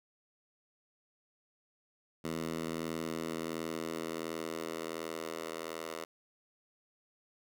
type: tone with high-pass filter sweep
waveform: 10% pulse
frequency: 81.4 Hz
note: E2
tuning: 21 cents flat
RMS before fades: -39 dBFS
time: 2.24-6.05 s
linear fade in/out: 10 ms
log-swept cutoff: 190 to 550 Hz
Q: 1.1
effects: none